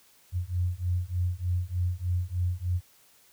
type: beating tone pair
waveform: sine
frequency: 87.7 / 91 Hz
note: F2 / F#2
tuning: +8 / -28 cents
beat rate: 3.3 Hz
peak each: -29 dBFS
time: 0.32-2.81 s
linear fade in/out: 50 ms
effects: white hiss -60 dBFS RMS until 3.32 s